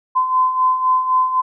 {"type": "beating tone pair", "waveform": "sine", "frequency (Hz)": [1022, 1025.9], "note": ["C6", "C6"], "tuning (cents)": [-41, -34], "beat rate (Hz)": 3.9, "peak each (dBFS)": [-21, -14], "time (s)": [0.15, 1.42], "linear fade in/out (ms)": 20, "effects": []}